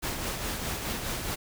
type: noise with tremolo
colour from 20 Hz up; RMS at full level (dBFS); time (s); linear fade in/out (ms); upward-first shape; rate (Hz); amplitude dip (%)
pink; -31; 0.02-1.36; 20; triangle; 4.8; 45
effects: none